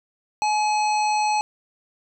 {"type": "harmonic tone with a mistuned harmonic", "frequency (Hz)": 848, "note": "G#5", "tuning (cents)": 36, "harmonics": [1, 3, 5, 7, 9], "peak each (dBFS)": [-19, -29, -33, -36, -38], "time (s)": [0.42, 1.41], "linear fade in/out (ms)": 0, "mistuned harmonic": 9, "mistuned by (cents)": 34, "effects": []}